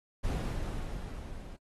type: noise with level ramp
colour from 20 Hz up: brown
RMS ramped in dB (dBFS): -31 to -45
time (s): 0.23-1.57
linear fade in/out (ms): 20
effects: AAC 32 kbps